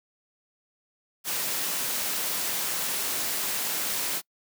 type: noise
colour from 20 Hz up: white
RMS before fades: -29 dBFS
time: 1.24-4.22 s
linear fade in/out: 50 ms
effects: noise-tail reverb RT60 0.1 s tail -26 dB re dry + high-pass 150 Hz 12 dB/octave